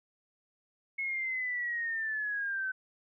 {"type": "linear sweep", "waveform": "sine", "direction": "down", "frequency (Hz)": [2185, 1518], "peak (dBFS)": -31, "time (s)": [0.98, 2.72], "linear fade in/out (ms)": 10, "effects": []}